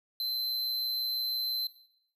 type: tone with amplitude modulation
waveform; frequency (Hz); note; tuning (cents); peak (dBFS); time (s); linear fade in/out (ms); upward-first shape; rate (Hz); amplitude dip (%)
square; 4080; C8; -44; -29; 0.2-1.67; 2; sine; 126; 45
effects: noise-tail reverb RT60 0.8 s tail -17 dB re dry